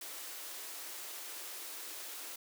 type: high-pass noise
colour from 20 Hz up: white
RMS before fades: -45 dBFS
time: 0.01-2.36 s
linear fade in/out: 5 ms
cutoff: 280 Hz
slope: 96 dB/octave
effects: none